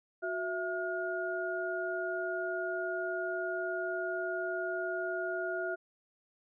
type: tone cluster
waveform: sine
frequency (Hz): 366.5 / 662 / 1430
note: F#4 / E5 / F6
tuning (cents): -16 / +7 / +41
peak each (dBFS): -37 / -36 / -37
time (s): 0.22-5.76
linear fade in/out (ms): 20
effects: none